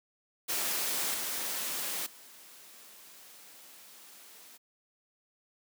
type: noise with level steps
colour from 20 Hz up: white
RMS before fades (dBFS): -32 / -35 / -53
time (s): 0.48-4.58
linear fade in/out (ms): 20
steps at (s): 1.14 / 2.06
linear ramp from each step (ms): 5
effects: high-pass 200 Hz 12 dB/octave